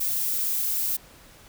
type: noise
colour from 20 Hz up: violet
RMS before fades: -26 dBFS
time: 0-0.97 s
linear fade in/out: 10 ms
effects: pink hiss -51 dBFS RMS until 1.48 s